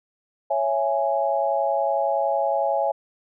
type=chord; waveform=sine; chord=C# minor; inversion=none; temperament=just; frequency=554.4 / 665.2 / 831.5 Hz; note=C#5 / E5 / G#5; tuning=0 / +16 / +2 cents; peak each=-24 dBFS; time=0.5-2.92 s; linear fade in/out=10 ms; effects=none